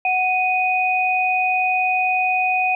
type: tone pair together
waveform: sine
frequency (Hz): 740 / 2489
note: F#5 / D#7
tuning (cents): 0 / 0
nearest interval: octave + major sixth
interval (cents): 2100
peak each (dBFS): -19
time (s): 0.05-2.75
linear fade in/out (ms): 2
effects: none